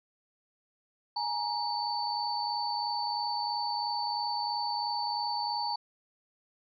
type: tone cluster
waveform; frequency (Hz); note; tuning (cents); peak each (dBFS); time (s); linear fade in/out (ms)
sine; 836 / 939 / 4515; G#5 / A#5 / C#8; +11 / +12 / +31; -34 / -34 / -34; 1.16-5.76; 5
effects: none